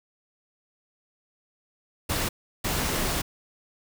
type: noise bursts at uneven times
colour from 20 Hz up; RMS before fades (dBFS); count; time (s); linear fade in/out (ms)
pink; -27; 2; 2.09-2.29 / 2.64-3.22; 10
effects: none